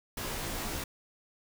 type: noise with comb filter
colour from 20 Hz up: pink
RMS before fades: -36 dBFS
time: 0.17-0.84 s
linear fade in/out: 5 ms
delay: 16 ms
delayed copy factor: -0.85
effects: none